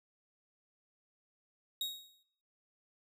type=tone with exponential decay; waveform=40% pulse; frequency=3773 Hz; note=A#7; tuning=20 cents sharp; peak=-31 dBFS; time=1.81-2.23 s; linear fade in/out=2 ms; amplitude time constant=90 ms; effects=noise-tail reverb RT60 0.6 s tail -20 dB re dry